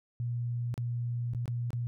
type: tone with dropouts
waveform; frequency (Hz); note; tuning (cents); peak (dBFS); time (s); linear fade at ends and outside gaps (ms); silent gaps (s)
sine; 119.8; A#2; +48; -30; 0.2-1.87; 0; 0.741-0.778 / 1.335-1.348 / 1.457-1.479 / 1.705-1.731
effects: none